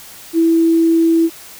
sine tone, 329.6 Hz, E4, in tune, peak -9 dBFS, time 0.33-1.3 s, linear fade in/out 50 ms, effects white hiss -37 dBFS RMS until 1.59 s

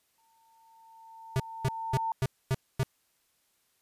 sine tone with exponential growth, 900 Hz, A5, 39 cents sharp, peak -27 dBFS, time 0.18-2.12 s, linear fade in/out 2 ms, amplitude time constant 420 ms
square tone bursts, 132.1 Hz, C3, 17 cents sharp, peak -25 dBFS, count 6, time 1.36-2.832 s, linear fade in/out 0 ms, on 37 ms, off 250 ms
effects white hiss -72 dBFS RMS until 3.81 s + resampled to 32000 Hz

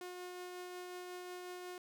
sawtooth tone with tremolo, 360 Hz, F#4, 47 cents flat, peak -40 dBFS, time 0.01-1.78 s, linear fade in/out 2 ms, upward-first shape triangle, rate 5.5 Hz, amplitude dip 25%, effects none

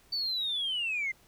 sine linear sweep, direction down, 4580 to 2049 Hz, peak -28 dBFS, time 0.12-1.12 s, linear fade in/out 10 ms, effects tanh soft clip ceiling -25 dBFS + pink hiss -62 dBFS RMS until 1.27 s

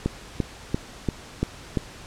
click train, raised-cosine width 3 ms, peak -9 dBFS, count 6, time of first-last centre 0.06-1.772 s, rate 2.92 Hz, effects pink hiss -43 dBFS RMS until 2.06 s + low-pass 8000 Hz 12 dB/octave

